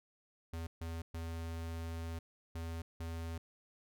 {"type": "tone bursts at uneven times", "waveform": "square", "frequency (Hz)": 82.6, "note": "E2", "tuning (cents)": 4, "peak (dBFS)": -40, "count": 5, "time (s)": [[0.53, 0.67], [0.81, 1.02], [1.14, 2.19], [2.55, 2.82], [3, 3.38]], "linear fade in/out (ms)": 5, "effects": []}